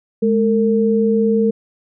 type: tone pair together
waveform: sine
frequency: 211.2 / 454.3 Hz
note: G#3 / A#4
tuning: +29 / -45 cents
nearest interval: octave + minor second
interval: 1326 cents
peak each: -15 dBFS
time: 0.22-1.51 s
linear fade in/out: 10 ms
effects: none